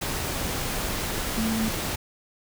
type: tone in noise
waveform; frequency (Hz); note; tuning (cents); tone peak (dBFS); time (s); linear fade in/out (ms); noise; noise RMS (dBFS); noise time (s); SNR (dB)
sine; 221.9; A3; +15; -24; 1.37-1.69; 10; pink; -29; 0.01-1.96; +2
effects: none